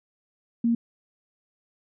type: tone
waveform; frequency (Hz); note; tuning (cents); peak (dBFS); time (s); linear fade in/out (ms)
sine; 233.1; A#3; 0; -19; 0.64-0.75; 5
effects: none